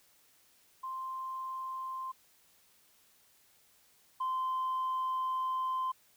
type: tone pair in turn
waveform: sine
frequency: 1046.5 / 1036.9 Hz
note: C6 / C6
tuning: 0 / -16 cents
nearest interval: unison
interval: 16 cents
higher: first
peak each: -36 / -29 dBFS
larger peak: second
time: 0.83-2.12 / 4.2-5.92 s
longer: second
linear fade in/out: 10 ms
effects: tanh soft clip ceiling -28 dBFS + white hiss -66 dBFS RMS until 6.16 s